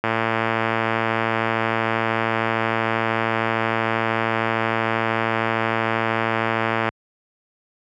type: click train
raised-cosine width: 0.5 ms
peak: -5 dBFS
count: 775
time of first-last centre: 0.04-6.89 s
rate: 113 Hz
effects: high-pass 80 Hz 12 dB/octave